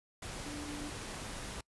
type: tone in noise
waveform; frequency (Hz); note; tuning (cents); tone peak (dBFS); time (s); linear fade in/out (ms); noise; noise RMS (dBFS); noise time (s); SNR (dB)
sine; 293.7; D4; 0; -42; 0.46-0.9; 5; pink; -43; 0.22-1.61; -2
effects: noise-tail reverb RT60 0.1 s tail -25 dB re dry + resampled to 24000 Hz